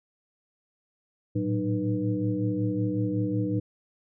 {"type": "tone cluster", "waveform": "sine", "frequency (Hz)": [110.2, 115.6, 187.3, 304.3, 488.5], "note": ["A2", "A#2", "F#3", "D#4", "B4"], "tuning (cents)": [3, -14, 21, -38, -19], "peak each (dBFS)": [-31, -31, -32, -28, -35], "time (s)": [1.35, 3.6], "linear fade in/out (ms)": 10, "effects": []}